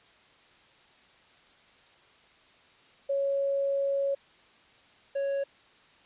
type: tone pair in turn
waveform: sine / triangle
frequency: 554.4 / 554.4 Hz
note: C#5 / C#5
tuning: 0 / 0 cents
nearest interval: unison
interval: 0 cents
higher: neither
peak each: -25 dBFS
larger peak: neither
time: 3.09-4.15 / 5.15-5.44 s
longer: first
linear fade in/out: 10 ms
effects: white hiss -59 dBFS RMS until 6.05 s + resampled to 8000 Hz